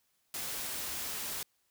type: noise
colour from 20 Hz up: white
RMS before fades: -38 dBFS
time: 0.34-1.43 s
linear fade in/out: 2 ms
effects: white hiss -75 dBFS RMS until 1.7 s